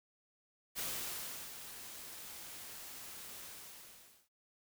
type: noise with ADSR envelope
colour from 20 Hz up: white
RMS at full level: -39 dBFS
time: 0.75-4.29 s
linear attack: 37 ms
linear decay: 730 ms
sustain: -10 dB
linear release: 880 ms
effects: none